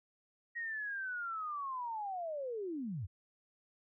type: linear sweep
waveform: sine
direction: down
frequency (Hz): 1896 to 77.4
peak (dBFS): -37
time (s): 0.55-3.07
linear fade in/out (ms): 20
effects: none